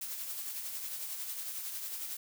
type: noise with tremolo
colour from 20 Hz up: blue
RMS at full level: -38 dBFS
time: 0.01-2.17 s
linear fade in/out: 5 ms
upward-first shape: triangle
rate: 11 Hz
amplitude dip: 45%
effects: none